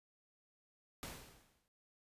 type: noise with exponential decay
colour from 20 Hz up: pink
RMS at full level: -44 dBFS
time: 1.03-1.68 s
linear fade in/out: 0 ms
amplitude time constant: 140 ms
effects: resampled to 32000 Hz